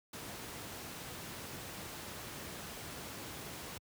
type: noise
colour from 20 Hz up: pink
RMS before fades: -45 dBFS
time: 0.13-3.78 s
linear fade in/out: 5 ms
effects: high-pass 80 Hz 12 dB/octave